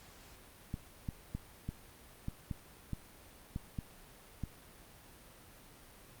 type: clicks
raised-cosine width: 5 ms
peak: -25 dBFS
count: 10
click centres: 0.741 / 1.088 / 1.35 / 1.69 / 2.284 / 2.512 / 2.933 / 3.561 / 3.788 / 4.437 s
effects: pink hiss -57 dBFS RMS until 6.2 s + Opus 48 kbps